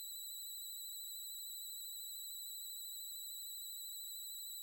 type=tone with vibrato; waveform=10% pulse; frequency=3951 Hz; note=B7; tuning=in tune; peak=-39 dBFS; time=0-4.62 s; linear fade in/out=0 ms; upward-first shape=triangle; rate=13 Hz; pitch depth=39 cents each way; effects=none